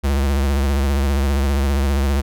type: tone with vibrato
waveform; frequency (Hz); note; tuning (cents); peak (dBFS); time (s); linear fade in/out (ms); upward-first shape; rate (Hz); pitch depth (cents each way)
square; 69.3; C#2; 0; -16; 0.03-2.22; 20; triangle; 15; 94
effects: none